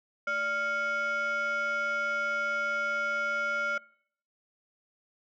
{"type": "tone with frequency modulation", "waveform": "sine", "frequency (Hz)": 1396.9, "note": "F6", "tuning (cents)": 0, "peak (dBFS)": -25, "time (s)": [0.27, 3.78], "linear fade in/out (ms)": 5, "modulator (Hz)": 811, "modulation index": 0.77, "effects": ["noise-tail reverb RT60 0.6 s tail -24 dB re dry", "tanh soft clip ceiling -26 dBFS"]}